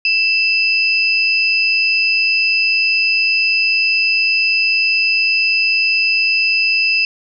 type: tone pair together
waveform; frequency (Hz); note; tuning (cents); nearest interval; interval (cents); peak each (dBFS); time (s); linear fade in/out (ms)
sine; 2651 / 5004; E7 / D#8; +9 / +9; major seventh; 1100; -13 / -18; 0.05-7.05; 2
effects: none